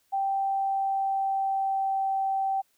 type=tone with pitch glide; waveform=sine; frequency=782 to 775.7 Hz; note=G5 to G5; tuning=-4 to -18 cents; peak=-24 dBFS; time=0.12-2.62 s; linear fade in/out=20 ms; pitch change=-14 cents; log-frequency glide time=0.36-2.09 s; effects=white hiss -69 dBFS RMS until 2.77 s